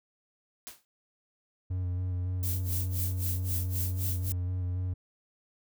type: noise with exponential decay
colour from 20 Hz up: white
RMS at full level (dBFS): -39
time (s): 0.67-0.85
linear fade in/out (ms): 0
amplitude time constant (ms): 38
type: tone with vibrato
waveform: triangle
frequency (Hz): 90.6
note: F#2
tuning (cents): -36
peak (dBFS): -27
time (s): 1.7-4.94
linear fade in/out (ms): 10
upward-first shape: square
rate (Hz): 3.6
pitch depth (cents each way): 19
type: noise with tremolo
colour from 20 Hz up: violet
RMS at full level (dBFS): -33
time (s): 2.43-4.32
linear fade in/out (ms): 0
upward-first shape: sine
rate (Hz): 3.8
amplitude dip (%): 90
effects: none